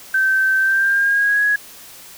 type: tone with pitch glide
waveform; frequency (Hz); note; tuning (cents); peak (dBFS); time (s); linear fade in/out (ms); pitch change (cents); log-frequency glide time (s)
sine; 1549 to 1669.8; G6 to G#6; -21 to +9; -13; 0.14-1.56; 5; +130; 0.58-1.44
effects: white hiss -40 dBFS RMS until 2.17 s